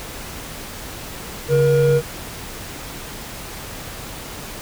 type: tone pair together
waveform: triangle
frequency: 141.2 / 475.4 Hz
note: C#3 / A#4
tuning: +32 / +34 cents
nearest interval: octave + major sixth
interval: 2102 cents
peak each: -15 / -12 dBFS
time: 1.48-2.02 s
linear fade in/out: 50 ms
effects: pink hiss -33 dBFS RMS until 4.61 s